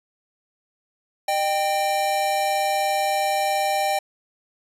square tone pair together, 609 / 786 Hz, D#5 / G5, -37 / +4 cents, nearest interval major third, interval 441 cents, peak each -26 / -22 dBFS, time 1.28-3.99 s, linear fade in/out 5 ms, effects resampled to 32000 Hz

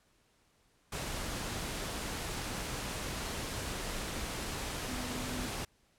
sine tone in noise, 250 Hz, B3, 21 cents sharp, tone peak -41 dBFS, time 4.88-5.47 s, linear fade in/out 5 ms, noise pink, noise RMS -38 dBFS, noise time 0.92-5.65 s, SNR -6 dB, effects pink hiss -70 dBFS RMS until 5.98 s + low-pass 11000 Hz 12 dB/octave

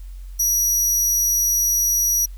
sawtooth tone, 5800 Hz, F#8, 35 cents flat, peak -14 dBFS, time 0.39-2.26 s, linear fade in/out 10 ms, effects added 45 Hz sine -32 dBFS peak until 2.37 s + white hiss -56 dBFS RMS until 2.37 s

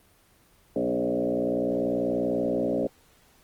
sine tone with frequency modulation, 409.4 Hz, G#4, 25 cents flat, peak -23 dBFS, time 0.76-2.87 s, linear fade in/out 2 ms, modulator 60.4 Hz, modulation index 3.4, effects pink hiss -60 dBFS RMS until 3.43 s + Opus 24 kbps

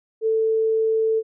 sine tone, 443.4 Hz, A4, 13 cents sharp, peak -17 dBFS, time 0.21-1.23 s, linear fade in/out 50 ms, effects none

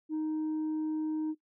sine tone, 311.1 Hz, D#4, in tune, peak -27 dBFS, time 0.09-1.35 s, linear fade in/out 50 ms, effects noise-tail reverb RT60 0.1 s tail -18 dB re dry + tanh soft clip ceiling -29 dBFS

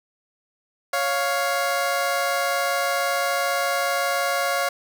20% pulse tone pair together, 555.7 / 701 Hz, C#5 / F5, +4 / +6 cents, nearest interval major third, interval 402 cents, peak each -19 dBFS, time 0.93-4.69 s, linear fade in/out 5 ms, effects none

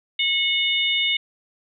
sine tone cluster, 2184 / 2929 / 3620 Hz, C#7 / F#7 / A7, -26 / -18 / +48 cents, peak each -23 dBFS, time 0.19-1.17 s, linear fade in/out 5 ms, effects none

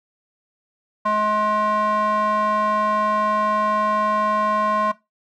square tone with band-pass filter, 212 Hz, G#3, 36 cents sharp, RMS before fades -20 dBFS, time 1.05-4.92 s, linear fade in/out 10 ms, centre 1000 Hz, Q 3.8, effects noise-tail reverb RT60 0.2 s tail -17 dB re dry

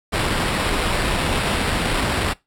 pink noise with sample-and-hold, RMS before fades -21 dBFS, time 0.12-2.34 s, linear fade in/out 20 ms, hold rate 6300 Hz, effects noise-tail reverb RT60 0.2 s tail -21 dB re dry + low-pass 12000 Hz 12 dB/octave

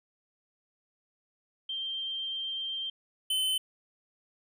sine / square tone pair in turn, 3156 / 3054 Hz, G7 / G7, +11 / -46 cents, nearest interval minor second, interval 57 cents, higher first, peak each -32 / -27 dBFS, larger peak second, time 1.69-2.9 / 3.3-3.58 s, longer first, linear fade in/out 5 ms, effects none

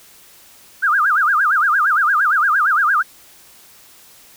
sine tone with vibrato, 1396.9 Hz, F6, in tune, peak -12 dBFS, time 0.82-3.03 s, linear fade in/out 20 ms, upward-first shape sine, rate 8.7 Hz, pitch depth 280 cents each way, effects white hiss -46 dBFS RMS until 4.36 s

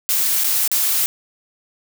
blue noise with dropouts, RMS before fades -18 dBFS, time 0.09-1.06 s, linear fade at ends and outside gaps 0 ms, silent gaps 0.437-0.443 / 0.677-0.716 s, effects none

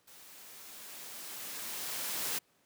white noise with level ramp, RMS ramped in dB -55 to -34 dBFS, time 0.07-2.39 s, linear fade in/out 10 ms, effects pink hiss -70 dBFS RMS until 2.65 s + high-pass 150 Hz 12 dB/octave

